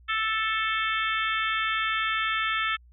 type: harmonic tone with a mistuned harmonic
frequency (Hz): 440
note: A4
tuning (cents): 0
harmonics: 3 / 4 / 5 / 6 / 7 / 8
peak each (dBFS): -28 / -30 / -32 / -34 / -35 / -36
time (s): 0.08-2.77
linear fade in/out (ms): 20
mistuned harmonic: 7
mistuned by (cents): +40
effects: added 60 Hz sine -51 dBFS peak until 2.92 s